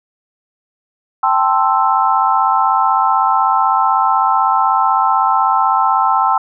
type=chord; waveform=sine; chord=A minor seventh; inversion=third; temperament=equal; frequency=784 / 880 / 1046.5 / 1318.5 Hz; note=G5 / A5 / C6 / E6; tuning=0 / 0 / 0 / 0 cents; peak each=-16 dBFS; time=1.23-6.38 s; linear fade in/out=5 ms; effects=none